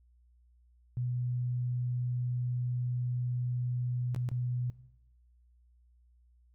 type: tone with dropouts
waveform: sine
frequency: 123.47 Hz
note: B2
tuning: in tune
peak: -30 dBFS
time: 0.97-4.7 s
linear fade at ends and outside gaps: 0 ms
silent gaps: 4.147-4.162 / 4.289-4.315 s
effects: noise-tail reverb RT60 0.9 s tail -18 dB re dry + added 60 Hz sine -61 dBFS peak until 6.54 s